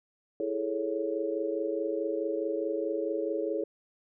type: chord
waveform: sine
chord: A major seventh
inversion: second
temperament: equal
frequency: 329.6 / 415.3 / 440 / 554.4 Hz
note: E4 / G#4 / A4 / C#5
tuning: 0 / 0 / 0 / 0 cents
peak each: -34 dBFS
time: 0.4-3.64 s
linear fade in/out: 2 ms
effects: none